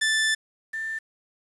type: tone pair in turn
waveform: sawtooth / sine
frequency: 1760 / 1782.5 Hz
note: A6 / A6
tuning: 0 / +22 cents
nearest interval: unison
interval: 22 cents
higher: second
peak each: -17 / -28 dBFS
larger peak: first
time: 0.01-0.35 / 0.73-0.99 s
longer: first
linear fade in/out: 10 ms
effects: resampled to 24000 Hz + 8-bit